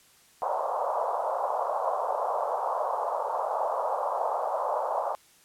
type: band-pass noise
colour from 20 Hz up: pink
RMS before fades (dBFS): -29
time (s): 0.42-5.15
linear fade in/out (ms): 0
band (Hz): 540 to 1100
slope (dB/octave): 48
effects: white hiss -59 dBFS RMS until 5.44 s + low-pass 12000 Hz 12 dB/octave